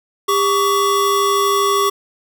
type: tone pair together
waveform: square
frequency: 400 / 1127.5 Hz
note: G4 / C#6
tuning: +35 / +29 cents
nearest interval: octave + tritone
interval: 1794 cents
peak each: -18 / -16 dBFS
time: 0.28-1.9 s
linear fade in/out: 10 ms
effects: none